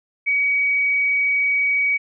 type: tone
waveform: sine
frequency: 2263 Hz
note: C#7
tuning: 35 cents sharp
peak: -16 dBFS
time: 0.26-1.98 s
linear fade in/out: 20 ms
effects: none